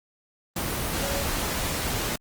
sine tone in noise, 560 Hz, C#5, 18 cents sharp, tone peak -31 dBFS, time 1.02-1.23 s, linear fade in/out 5 ms, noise pink, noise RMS -28 dBFS, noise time 0.56-2.16 s, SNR -6 dB, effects Opus 24 kbps

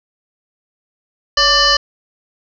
sine tone with frequency modulation, 2988 Hz, F#7, 16 cents sharp, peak -9 dBFS, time 1.37-1.77 s, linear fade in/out 5 ms, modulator 606 Hz, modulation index 3.8, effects none

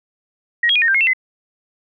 sine tone with pitch steps, 1892 / 3280 / 2452 / 1845 / 1578 / 2154 / 2686 / 2040 Hz, A#6 / G#7 / D#7 / A#6 / G6 / C7 / E7 / C7, +25 / -22 / -26 / -18 / +11 / +50 / +32 / -44 cents, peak -12 dBFS, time 0.63-1.134 s, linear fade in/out 5 ms, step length 63 ms, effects none

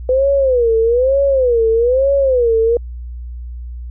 sine tone with vibrato, 500 Hz, B4, 21 cents sharp, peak -10 dBFS, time 0.09-2.77 s, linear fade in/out 2 ms, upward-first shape sine, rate 1.1 Hz, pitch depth 190 cents each way, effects added 60 Hz sine -25 dBFS peak until 3.9 s

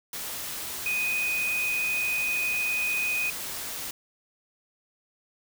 sine tone in noise, 2492 Hz, D#7, 2 cents sharp, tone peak -25 dBFS, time 0.86-3.3 s, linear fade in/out 2 ms, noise white, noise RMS -35 dBFS, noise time 0.13-3.91 s, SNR +7 dB, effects none

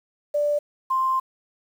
sine tone pair in turn, 587.3 / 1048.5 Hz, D5 / C6, 0 / +3 cents, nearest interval minor seventh, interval 1003 cents, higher second, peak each -19 dBFS, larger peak neither, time 0.34-0.59 / 0.9-1.2 s, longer second, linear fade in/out 10 ms, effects 8-bit

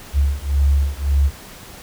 sine beating tone pair, 69.3 / 71.1 Hz, C#2 / C#2, 0 / +45 cents, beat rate 1.8 Hz, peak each -17 dBFS, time 0.13-1.31 s, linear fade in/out 50 ms, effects pink hiss -39 dBFS RMS until 1.82 s

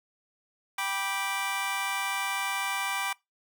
20% pulse chord, G major, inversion none, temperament just, 784 / 980 / 1176 Hz, G5 / B5 / D6, 0 / -14 / +2 cents, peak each -29 dBFS, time 0.78-3.13 s, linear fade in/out 5 ms, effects noise-tail reverb RT60 0.2 s tail -23 dB re dry

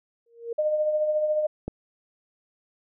sine tone with exponential growth, 466.2 Hz, A#4, in tune, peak -25 dBFS, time 0.26-0.53 s, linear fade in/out 5 ms, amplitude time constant 57 ms
sine tone with tremolo, 610 Hz, D#5, 34 cents flat, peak -19 dBFS, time 0.58-1.47 s, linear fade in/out 10 ms, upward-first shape triangle, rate 14 Hz, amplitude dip 50%
click, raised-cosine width 2 ms, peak -17 dBFS, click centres 1.68 s
effects none

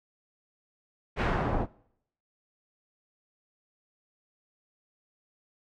pink noise with low-pass filter sweep, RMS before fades -28 dBFS, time 1.16-1.67 s, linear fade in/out 50 ms, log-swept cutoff 2200 to 660 Hz, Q 1.1, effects noise-tail reverb RT60 0.7 s tail -22 dB re dry

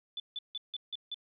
sine tone bursts, 3488 Hz, A7, 16 cents flat, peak -35 dBFS, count 6, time 0.17-1.144 s, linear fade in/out 2 ms, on 29 ms, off 160 ms, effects none

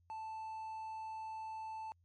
triangle tone, 880 Hz, A5, in tune, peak -40 dBFS, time 0.1-1.92 s, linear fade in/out 0 ms, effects added 86 Hz sine -68 dBFS peak until 2.04 s + MP3 48 kbps

